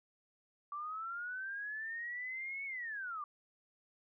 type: linear two-way sweep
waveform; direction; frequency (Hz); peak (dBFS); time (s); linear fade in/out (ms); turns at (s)
sine; up then down; 1153 to 2228 to 1153; -39; 0.72-3.24; 2; 2.65
effects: none